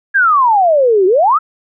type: exponential two-way sweep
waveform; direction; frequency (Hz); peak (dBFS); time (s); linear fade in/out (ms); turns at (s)
sine; down then up; 1661.2 to 358.3 to 1365; -7; 0.14-1.39; 20; 1.06
effects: none